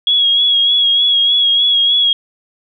sine tone with vibrato, 3322 Hz, G#7, in tune, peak -9 dBFS, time 0.07-2.13 s, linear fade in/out 2 ms, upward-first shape sine, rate 3.3 Hz, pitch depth 32 cents each way, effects none

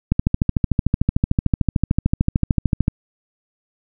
click train, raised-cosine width 5 ms, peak -3 dBFS, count 38, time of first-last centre 0.12-2.881 s, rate 13.4 Hz, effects none

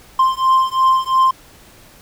triangle beating tone pair, 1046.5 / 1049.4 Hz, C6 / C6, 0 / +5 cents, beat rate 2.9 Hz, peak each -13 dBFS, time 0.19-1.31 s, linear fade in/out 5 ms, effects pink hiss -45 dBFS RMS until 2.01 s

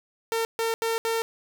sawtooth tone bursts at uneven times, 454.3 Hz, A#4, 45 cents flat, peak -20 dBFS, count 4, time 0.32-0.45 / 0.59-0.74 / 0.82-0.98 / 1.05-1.22 s, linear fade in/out 0 ms, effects none

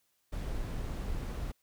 brown noise, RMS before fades -36 dBFS, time 0.32-1.52 s, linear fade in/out 10 ms, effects white hiss -75 dBFS RMS until 1.62 s

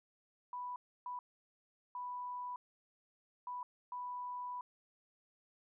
sine tone bursts at uneven times, 987.8 Hz, B5, in tune, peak -40 dBFS, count 5, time 0.53-0.76 / 1.06-1.19 / 1.95-2.56 / 3.47-3.63 / 3.92-4.61 s, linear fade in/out 2 ms, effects none

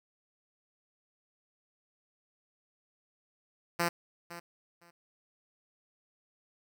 5% pulse tone with echo, 171.6 Hz, F3, 30 cents flat, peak -16 dBFS, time 3.79-3.89 s, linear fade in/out 10 ms, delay 510 ms, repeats 2, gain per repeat -15 dB, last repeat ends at 4.91 s, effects none

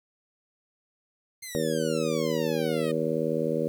10% pulse exponential sweep, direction down, 2119 to 608 Hz, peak -28 dBFS, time 1.42-2.92 s, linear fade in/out 10 ms
harmonic tone, 79.7 Hz, D#2, 42 cents sharp, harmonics 2 / 3 / 4 / 5 / 6 / 7, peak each -33 / -32 / -33 / -33 / -29 / -31 dBFS, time 1.55-3.68 s, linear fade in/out 0 ms
effects 9-bit

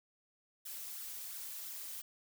blue noise with flanger, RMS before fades -45 dBFS, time 0.65-2.02 s, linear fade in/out 10 ms, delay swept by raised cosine 0.55 to 3.55 ms, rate 2.9 Hz, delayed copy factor +0.55, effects none

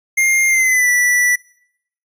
square tone with pitch glide, 2118 to 1964.8 Hz, C7 to B6, +21 to -9 cents, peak -12 dBFS, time 0.17-1.36 s, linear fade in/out 10 ms, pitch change -130 cents, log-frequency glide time 0.48-0.89 s, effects noise-tail reverb RT60 0.7 s tail -23 dB re dry + resampled to 32000 Hz

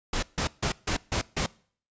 pink noise bursts, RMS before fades -27 dBFS, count 6, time 0.13-1.462 s, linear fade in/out 5 ms, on 97 ms, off 150 ms, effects noise-tail reverb RT60 0.5 s tail -23 dB re dry + resampled to 16000 Hz

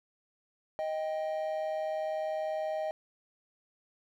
triangle tone pair together, 626 / 786.7 Hz, D#5 / G5, +10 / +6 cents, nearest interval major third, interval 396 cents, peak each -30 / -36 dBFS, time 0.79-2.91 s, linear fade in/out 0 ms, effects none

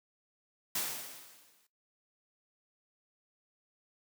white noise with exponential decay, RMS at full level -32 dBFS, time 0.75-1.67 s, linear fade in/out 5 ms, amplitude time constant 200 ms, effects noise-tail reverb RT60 0.2 s tail -19 dB re dry + high-pass 150 Hz 12 dB/octave

